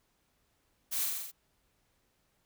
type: noise with echo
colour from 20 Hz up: blue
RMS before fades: -34 dBFS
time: 0.91-1.06 s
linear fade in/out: 20 ms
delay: 43 ms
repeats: 6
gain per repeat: -2 dB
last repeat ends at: 1.318 s
effects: pink hiss -74 dBFS RMS until 2.45 s